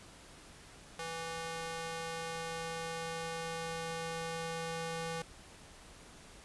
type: tone with high-pass filter sweep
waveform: square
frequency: 164.81 Hz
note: E3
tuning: in tune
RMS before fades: -40 dBFS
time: 0.99-5.22 s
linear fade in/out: 2 ms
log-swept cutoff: 580 to 350 Hz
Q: 0.7
effects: pink hiss -55 dBFS RMS until 6.44 s + resampled to 24000 Hz